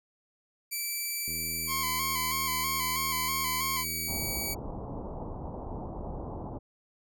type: tone with pitch glide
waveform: 5% pulse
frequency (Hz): 2323 to 2277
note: D7 to C#7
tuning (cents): -20 to +46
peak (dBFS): -22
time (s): 0.71-4.55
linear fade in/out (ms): 20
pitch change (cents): -34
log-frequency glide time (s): 1.64-1.77
type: click train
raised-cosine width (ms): 3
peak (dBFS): -32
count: 245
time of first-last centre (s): 1.28-4.285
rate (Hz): 81.2
type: tone with vibrato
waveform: sawtooth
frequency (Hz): 1046.5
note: C6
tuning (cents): 0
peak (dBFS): -27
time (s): 1.67-3.85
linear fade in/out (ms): 50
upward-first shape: square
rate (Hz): 3.1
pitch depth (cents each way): 39
type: low-pass noise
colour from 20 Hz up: pink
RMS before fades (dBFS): -38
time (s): 4.07-6.59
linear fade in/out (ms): 20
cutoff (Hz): 1000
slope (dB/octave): 48
effects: none